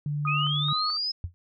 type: tone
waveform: sine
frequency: 146.83 Hz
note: D3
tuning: in tune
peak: -26 dBFS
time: 0.06-0.73 s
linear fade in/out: 2 ms
type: tone with tremolo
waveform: sine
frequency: 1244.5 Hz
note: D#6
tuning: in tune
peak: -27 dBFS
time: 0.25-0.97 s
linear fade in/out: 2 ms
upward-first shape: square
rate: 2.3 Hz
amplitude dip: 65%
type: linear sweep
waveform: sine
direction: up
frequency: 2417 to 5170 Hz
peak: -26 dBFS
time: 0.27-1.12 s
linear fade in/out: 10 ms
type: tone with exponential decay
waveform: sine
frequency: 87.3 Hz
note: F2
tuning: in tune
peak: -24 dBFS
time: 1.24-1.34 s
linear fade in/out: 0 ms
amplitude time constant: 21 ms
effects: none